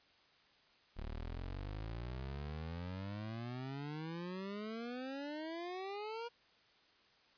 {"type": "exponential sweep", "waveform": "25% pulse", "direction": "up", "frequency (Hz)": [35.44, 478.7], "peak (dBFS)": -38, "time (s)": [0.96, 6.29], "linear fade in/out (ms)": 20, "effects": ["white hiss -68 dBFS RMS until 7.37 s", "resampled to 11025 Hz"]}